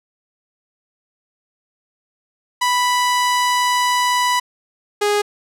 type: tone pair in turn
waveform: sawtooth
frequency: 987.8 / 413.4 Hz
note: B5 / G#4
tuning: 0 / -8 cents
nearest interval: octave + minor third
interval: 1508 cents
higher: first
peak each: -11 dBFS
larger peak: neither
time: 2.61-4.4 / 5.01-5.22 s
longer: first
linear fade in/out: 10 ms
effects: low-pass 11000 Hz 12 dB/octave